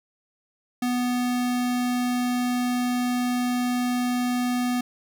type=tone; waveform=square; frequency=246.8 Hz; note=B3; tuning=1 cent flat; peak=-23 dBFS; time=0.82-4.81 s; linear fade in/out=5 ms; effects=none